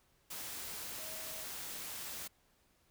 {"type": "tone in noise", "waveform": "sine", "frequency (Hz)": 634, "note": "D#5", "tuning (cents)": 32, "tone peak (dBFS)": -54, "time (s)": [0.99, 1.45], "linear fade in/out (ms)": 10, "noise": "white", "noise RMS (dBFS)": -44, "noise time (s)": [0.3, 2.28], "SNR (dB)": -13, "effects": ["pink hiss -72 dBFS RMS until 2.9 s"]}